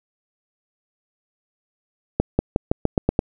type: accelerating click train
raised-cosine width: 2 ms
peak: -3 dBFS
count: 8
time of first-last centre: 2.2-3.191 s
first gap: 190 ms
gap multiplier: 0.9
effects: none